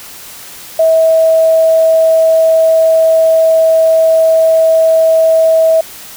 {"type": "tone", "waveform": "sine", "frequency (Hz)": 647, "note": "E5", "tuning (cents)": -32, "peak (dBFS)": -5, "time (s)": [0.79, 5.81], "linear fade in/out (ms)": 5, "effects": ["white hiss -31 dBFS RMS until 6.16 s"]}